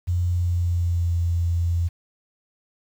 sine tone with pitch glide, 88.2 to 85.54 Hz, F2 to F2, +18 to -35 cents, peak -19 dBFS, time 0.07-1.89 s, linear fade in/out 20 ms, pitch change -53 cents, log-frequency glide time 0.31-1.17 s, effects 8-bit

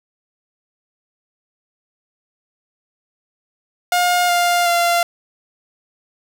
sawtooth tone with pitch steps, 712 / 701.4 / 690.9 Hz, F5 / F5 / F5, +33 / +7 / -19 cents, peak -10 dBFS, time 3.92-5.03 s, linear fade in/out 2 ms, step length 370 ms, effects none

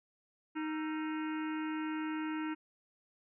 harmonic tone with a mistuned harmonic, 311.1 Hz, D#4, in tune, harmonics 1 / 3 / 4 / 5 / 6 / 7 / 8 / 9, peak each -35 / -45 / -47 / -49 / -51 / -52 / -53 / -54 dBFS, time 0.55-2.55 s, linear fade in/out 20 ms, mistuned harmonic 4, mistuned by +140 cents, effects none

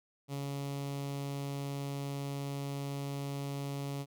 sawtooth tone with notch filter, 140.2 Hz, C#3, 20 cents sharp, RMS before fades -38 dBFS, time 0.28-4.06 s, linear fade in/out 50 ms, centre 1600 Hz, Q 1.5, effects none

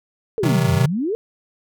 sine exponential two-way sweep, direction down then up, 472.9 to 84.2 to 472.9 Hz, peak -19 dBFS, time 0.38-1.15 s, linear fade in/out 0 ms, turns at 0.73 s
square chord, C diminished, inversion none, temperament just, 130.81 / 156.98 / 188.37 Hz, C3 / Eb3 / Gb3, 0 / +16 / +31 cents, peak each -20 / -21 / -25 dBFS, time 0.43-0.86 s, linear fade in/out 5 ms
effects none

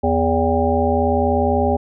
harmonic tone with a mistuned harmonic, 81.9 Hz, E2, 11 cents flat, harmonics 1 / 3 / 5 / 7 / 9 / 10, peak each -21 / -21 / -21 / -21 / -27 / -21 dBFS, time 0.03-1.77 s, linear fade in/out 10 ms, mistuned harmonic 10, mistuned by -46 cents, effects none

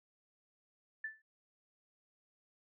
sine tone with exponential decay, 1759 Hz, A6, 1 cent flat, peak -35 dBFS, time 1.04-1.22 s, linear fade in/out 5 ms, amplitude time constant 39 ms, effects none

